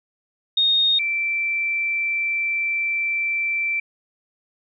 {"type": "tone pair in turn", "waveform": "sine", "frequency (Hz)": [3706, 2339], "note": ["A#7", "D7"], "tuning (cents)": [-11, -8], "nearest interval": "minor sixth", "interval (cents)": 797, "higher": "first", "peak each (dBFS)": [-15, -20], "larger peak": "first", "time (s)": [[0.57, 0.99], [0.99, 3.8]], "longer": "second", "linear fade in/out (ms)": 5, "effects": []}